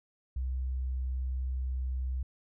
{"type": "tone", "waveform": "sine", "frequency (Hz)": 64.2, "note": "C2", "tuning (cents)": -32, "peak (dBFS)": -30, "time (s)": [0.36, 2.23], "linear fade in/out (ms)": 5, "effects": []}